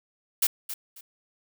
blue noise with echo, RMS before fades -22 dBFS, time 0.42-0.47 s, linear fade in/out 5 ms, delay 270 ms, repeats 2, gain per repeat -12 dB, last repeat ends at 1.01 s, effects none

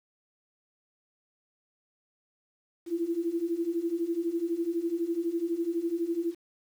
sine beating tone pair, 329.6 / 341.6 Hz, E4 / F4, 0 / -38 cents, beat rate 12 Hz, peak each -32 / -29 dBFS, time 2.86-6.35 s, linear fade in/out 50 ms, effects 9-bit

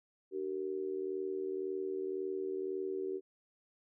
sine tone with amplitude modulation, 381.1 Hz, G4, 49 cents flat, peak -31 dBFS, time 0.31-3.21 s, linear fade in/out 50 ms, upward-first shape sine, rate 81.9 Hz, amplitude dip 80%, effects none

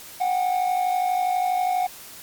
triangle tone pair together, 731.7 / 784 Hz, F#5 / G5, -20 / 0 cents, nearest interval minor second, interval 120 cents, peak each -19 / -26 dBFS, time 0.2-1.87 s, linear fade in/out 10 ms, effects white hiss -42 dBFS RMS until 2.22 s + Opus 48 kbps

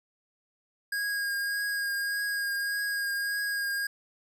square tone with vibrato, 1633 Hz, G#6, 30 cents flat, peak -29 dBFS, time 0.92-3.87 s, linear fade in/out 5 ms, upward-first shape triangle, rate 1.7 Hz, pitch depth 19 cents each way, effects none

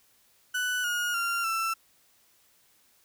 35% pulse tone with pitch steps, 1489 / 1435.8 / 1384.5 / 1335 Hz, F#6 / F6 / F6 / E6, +11 / +48 / -15 / +22 cents, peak -25 dBFS, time 0.54-1.74 s, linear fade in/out 10 ms, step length 300 ms, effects white hiss -64 dBFS RMS until 3.04 s

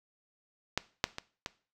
clicks, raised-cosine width 0.2 ms, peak -10 / -7 / -19 / -17 dBFS, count 4, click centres 0.776 / 1.041 / 1.184 / 1.461 s, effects noise-tail reverb RT60 0.4 s tail -19 dB re dry

